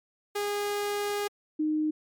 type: tone pair in turn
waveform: sawtooth / sine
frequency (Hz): 410 / 307.7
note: G#4 / D#4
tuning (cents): -22 / -19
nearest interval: perfect fourth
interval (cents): 497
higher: first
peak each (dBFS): -24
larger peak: neither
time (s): 0.35-1.28 / 1.59-1.91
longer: first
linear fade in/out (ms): 10
effects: MP3 96 kbps